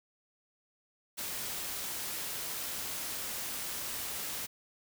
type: noise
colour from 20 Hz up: white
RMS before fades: -38 dBFS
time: 1.17-4.47 s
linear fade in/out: 20 ms
effects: none